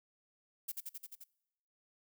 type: noise with echo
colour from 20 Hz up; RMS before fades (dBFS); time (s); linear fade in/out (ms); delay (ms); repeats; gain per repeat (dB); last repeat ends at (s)
violet; -39; 0.68-0.72; 10; 87; 6; -2; 1.242
effects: noise-tail reverb RT60 0.9 s tail -23 dB re dry